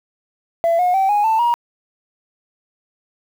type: tone with pitch steps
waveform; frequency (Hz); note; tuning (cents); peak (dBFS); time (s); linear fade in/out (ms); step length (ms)
sine; 672 / 720.2 / 771.9 / 827.3 / 886.7 / 950.4; E5 / F#5 / G5 / G#5 / A5 / A#5; +33 / -47 / -27 / -7 / +13 / +33; -11; 0.64-1.54; 0; 150
effects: tanh soft clip ceiling -11 dBFS + 7-bit